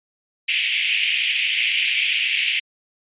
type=band-pass noise; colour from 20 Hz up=white; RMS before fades=-21 dBFS; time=0.48-2.6 s; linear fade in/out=10 ms; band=2200 to 3100 Hz; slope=48 dB/octave; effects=resampled to 8000 Hz